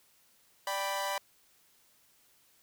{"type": "chord", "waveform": "sawtooth", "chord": "G major", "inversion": "second", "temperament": "equal", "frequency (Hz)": [587.3, 784, 987.8], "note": ["D5", "G5", "B5"], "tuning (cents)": [0, 0, 0], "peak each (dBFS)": [-33, -34, -31], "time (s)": [0.67, 1.18], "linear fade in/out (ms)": 2, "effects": ["white hiss -66 dBFS RMS until 2.62 s"]}